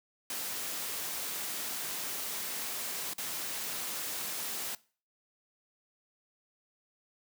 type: noise with dropouts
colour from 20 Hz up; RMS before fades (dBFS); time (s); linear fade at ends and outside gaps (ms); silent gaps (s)
white; -37; 0.3-4.75; 2; 3.135-3.181
effects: noise-tail reverb RT60 0.4 s tail -21 dB re dry + high-pass 150 Hz 12 dB/octave